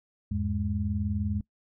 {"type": "tone cluster", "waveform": "sine", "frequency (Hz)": [80.7, 100.6, 207.2], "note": ["E2", "G2", "G#3"], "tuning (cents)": [-36, 45, -4], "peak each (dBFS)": -31, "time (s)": [0.31, 1.41], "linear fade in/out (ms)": 5, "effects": ["noise-tail reverb RT60 0.1 s tail -22 dB re dry"]}